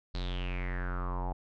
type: tone with low-pass filter sweep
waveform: square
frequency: 44.94 Hz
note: F#1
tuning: 50 cents flat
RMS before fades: -34 dBFS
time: 0.14-1.33 s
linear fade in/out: 10 ms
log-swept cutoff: 4300 to 790 Hz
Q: 6.9
effects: none